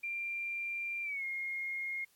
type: tone with pitch glide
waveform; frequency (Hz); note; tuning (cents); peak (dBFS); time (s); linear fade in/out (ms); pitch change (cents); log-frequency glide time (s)
sine; 2377 to 2142; D7 to C7; +20 to +40; -35; 0.03-2.05; 10; -180; 1.03-1.24
effects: white hiss -69 dBFS RMS until 2.15 s + AAC 64 kbps